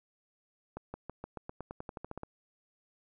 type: accelerating click train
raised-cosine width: 1 ms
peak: -26 dBFS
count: 15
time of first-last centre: 0.77-2.234 s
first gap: 170 ms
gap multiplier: 0.92
effects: none